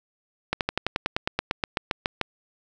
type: slowing click train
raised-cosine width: 0.3 ms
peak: -7 dBFS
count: 16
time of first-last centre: 0.53-2.213 s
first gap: 78 ms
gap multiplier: 1.05
effects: none